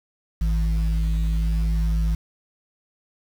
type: tone pair together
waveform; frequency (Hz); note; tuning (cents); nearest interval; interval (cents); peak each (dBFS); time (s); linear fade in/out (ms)
sine; 54.21 / 162; A1 / E3; -25 / -30; octave + perfect fifth; 1895; -18 / -26; 0.41-2.15; 5
effects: tanh soft clip ceiling -14 dBFS + 7-bit